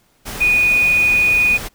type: tone in noise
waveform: sine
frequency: 2470 Hz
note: D#7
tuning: 13 cents flat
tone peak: -11 dBFS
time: 0.4-1.58 s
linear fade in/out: 20 ms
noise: pink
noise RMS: -28 dBFS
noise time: 0.25-1.69 s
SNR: +14 dB
effects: pink hiss -58 dBFS RMS until 1.74 s